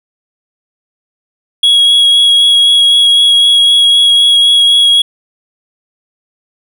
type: tone with vibrato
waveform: triangle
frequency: 3322 Hz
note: G#7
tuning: in tune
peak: -3 dBFS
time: 1.63-5.02 s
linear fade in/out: 5 ms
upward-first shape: sine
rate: 3.9 Hz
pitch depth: 11 cents each way
effects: none